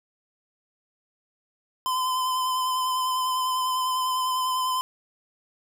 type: tone with vibrato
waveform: square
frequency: 1023 Hz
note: C6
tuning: 39 cents flat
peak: -24 dBFS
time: 1.86-4.81 s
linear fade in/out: 0 ms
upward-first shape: sine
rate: 10 Hz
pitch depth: 19 cents each way
effects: none